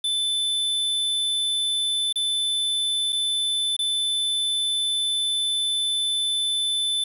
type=tone with dropouts; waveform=square; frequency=3520 Hz; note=A7; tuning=in tune; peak=-22 dBFS; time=0.04-7.04 s; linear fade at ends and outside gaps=5 ms; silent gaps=2.127-2.157 / 3.124-3.127 / 3.766-3.79 s; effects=resampled to 32000 Hz + 8-bit